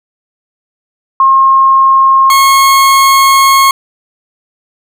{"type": "tone pair in turn", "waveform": ["sine", "40% pulse"], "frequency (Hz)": [1072, 1087.6], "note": ["C6", "C#6"], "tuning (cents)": [42, -33], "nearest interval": "unison", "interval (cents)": 25, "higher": "second", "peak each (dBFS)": -3, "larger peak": "neither", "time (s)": [[1.2, 2.3], [2.3, 3.71]], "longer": "second", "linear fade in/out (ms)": 2, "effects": []}